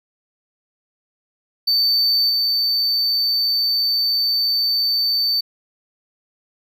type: tone with level steps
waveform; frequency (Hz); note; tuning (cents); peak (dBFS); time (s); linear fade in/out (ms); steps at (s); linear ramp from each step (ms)
triangle; 4557; C#8; +47; -13 / -15; 1.67-5.41; 10; 2.29; 10
effects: none